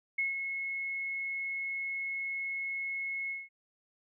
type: tone with ADSR envelope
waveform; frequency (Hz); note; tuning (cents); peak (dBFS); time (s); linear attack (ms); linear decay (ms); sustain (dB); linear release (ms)
sine; 2179; C#7; -30; -27; 0.18-3.49; 8; 150; -6; 190
effects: none